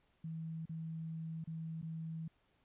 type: tone with dropouts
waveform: sine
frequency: 161.8 Hz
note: E3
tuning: 32 cents flat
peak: -40 dBFS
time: 0.24-2.28 s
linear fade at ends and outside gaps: 5 ms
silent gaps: 0.656-0.693 / 1.441-1.473 / 1.816-1.826 s
effects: pink hiss -75 dBFS RMS until 2.64 s + resampled to 8000 Hz